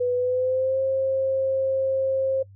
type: tone with pitch glide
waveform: sine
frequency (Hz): 493.9 to 532.4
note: B4 to C5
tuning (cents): 0 to +30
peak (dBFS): -20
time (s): 0-2.43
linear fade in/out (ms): 10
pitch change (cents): +130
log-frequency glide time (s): 0.15-0.8
effects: noise-tail reverb RT60 0.1 s tail -24 dB re dry + added 98 Hz sine -45 dBFS peak until 2.55 s